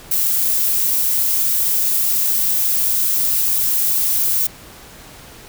violet noise, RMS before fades -17 dBFS, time 0.11-4.47 s, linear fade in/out 5 ms, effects pink hiss -40 dBFS RMS until 5.48 s

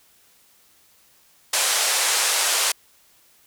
white band-pass noise, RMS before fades -21 dBFS, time 1.53-2.72 s, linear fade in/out 5 ms, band 490 to 10000 Hz, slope 24 dB/octave, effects white hiss -57 dBFS RMS until 3.46 s

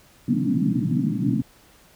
white band-pass noise, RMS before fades -22 dBFS, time 0.28-1.42 s, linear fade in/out 5 ms, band 120 to 300 Hz, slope 96 dB/octave, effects pink hiss -54 dBFS RMS until 1.95 s

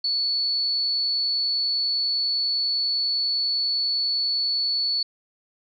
sine tone, 4435 Hz, C#8, in tune, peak -21 dBFS, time 0.04-5.03 s, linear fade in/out 5 ms, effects none

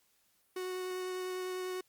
45% pulse tone with vibrato, 368.5 Hz, F#4, 7 cents flat, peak -36 dBFS, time 0.56-1.81 s, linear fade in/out 5 ms, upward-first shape sine, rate 10 Hz, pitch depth 9 cents each way, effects white hiss -72 dBFS RMS until 1.88 s + Opus 48 kbps

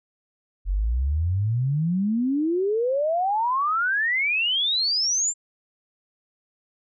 sine exponential sweep, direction up, 44.02 to 7460 Hz, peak -20 dBFS, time 0.65-5.34 s, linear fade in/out 50 ms, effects none

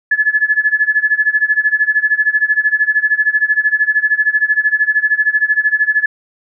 sine tone with tremolo, 1716 Hz, A6, 44 cents flat, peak -7 dBFS, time 0.11-6.06 s, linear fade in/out 5 ms, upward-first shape sine, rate 13 Hz, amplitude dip 90%, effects none

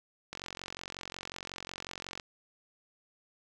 click train, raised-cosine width 0.2 ms, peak -22 dBFS, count 86, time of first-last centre 0.33-2.198 s, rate 45.5 Hz, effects none

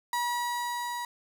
35% pulse tone with level ramp, 964 Hz, B5, 42 cents flat, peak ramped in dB -25 to -31 dBFS, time 0.13-1.05 s, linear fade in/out 2 ms, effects none

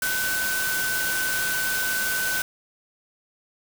sine tone in noise, 1514 Hz, F#6, 39 cents sharp, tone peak -25 dBFS, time 0.02-2.42 s, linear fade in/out 2 ms, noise white, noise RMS -28 dBFS, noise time 0.02-2.42 s, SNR 0 dB, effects none

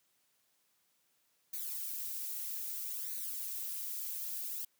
violet noise with flanger, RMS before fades -40 dBFS, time 1.53-4.65 s, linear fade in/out 5 ms, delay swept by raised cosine 0.47 to 3.57 ms, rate 0.62 Hz, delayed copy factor +0.75, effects white hiss -75 dBFS RMS until 4.79 s + high-pass 100 Hz 12 dB/octave

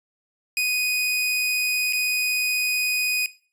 sawtooth tone with dropouts, 2489 Hz, D#7, in tune, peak -17 dBFS, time 0.57-3.26 s, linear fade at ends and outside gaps 1 ms, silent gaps 1.926-1.932 s, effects noise-tail reverb RT60 0.4 s tail -18 dB re dry + resampled to 32000 Hz

